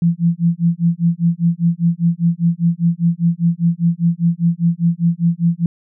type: tone with tremolo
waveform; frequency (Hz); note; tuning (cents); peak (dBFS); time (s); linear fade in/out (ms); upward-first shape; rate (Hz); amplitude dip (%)
sine; 169.6; E3; +50; -9; 0.02-5.66; 2; sine; 5; 100
effects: none